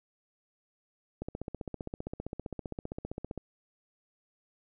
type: click train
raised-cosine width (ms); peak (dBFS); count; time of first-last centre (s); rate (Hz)
2; -23; 34; 1.22-3.377; 15.3
effects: none